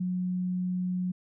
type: tone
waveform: sine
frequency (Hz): 181.8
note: F#3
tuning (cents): -30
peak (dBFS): -27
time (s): 0-1.12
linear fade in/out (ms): 10
effects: none